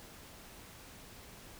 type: silence
effects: pink hiss -53 dBFS RMS until 1.59 s